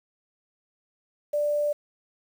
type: tone with quantisation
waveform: sine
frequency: 589 Hz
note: D5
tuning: 5 cents sharp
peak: -22 dBFS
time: 1.33-1.73 s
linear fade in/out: 10 ms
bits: 8
effects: none